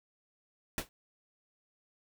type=noise with exponential decay; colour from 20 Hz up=pink; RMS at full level=-30 dBFS; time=0.78-0.89 s; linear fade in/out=1 ms; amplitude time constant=22 ms; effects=none